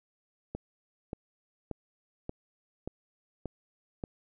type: click train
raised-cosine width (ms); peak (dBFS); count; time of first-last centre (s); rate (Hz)
2; -22; 7; 0.55-4.038; 1.72
effects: none